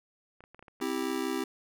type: clicks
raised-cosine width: 0.5 ms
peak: -36 dBFS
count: 12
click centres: 0.406 / 0.439 / 0.546 / 0.593 / 0.626 / 0.682 / 0.802 / 0.894 / 0.97 / 1.027 / 1.105 / 1.158 s
type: chord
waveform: square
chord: C major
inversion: none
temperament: just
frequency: 261.6 / 327 / 392.4 Hz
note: C4 / E4 / G4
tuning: 0 / -14 / +2 cents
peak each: -35 dBFS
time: 0.81-1.44 s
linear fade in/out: 5 ms
effects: none